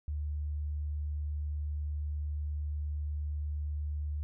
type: tone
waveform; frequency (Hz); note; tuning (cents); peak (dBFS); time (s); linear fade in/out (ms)
sine; 74.3; D2; +21; -32; 0.08-4.23; 0
effects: none